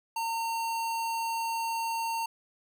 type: tone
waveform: square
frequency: 913 Hz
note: A#5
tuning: 36 cents flat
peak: -30 dBFS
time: 0.16-2.26 s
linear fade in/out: 5 ms
effects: none